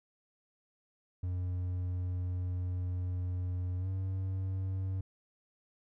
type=tone with pitch glide; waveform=triangle; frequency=90.3 to 94.79 Hz; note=F#2 to F#2; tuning=-42 to +42 cents; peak=-30 dBFS; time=1.23-5.01 s; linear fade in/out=5 ms; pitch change=+84 cents; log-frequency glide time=3.78-3.88 s; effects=none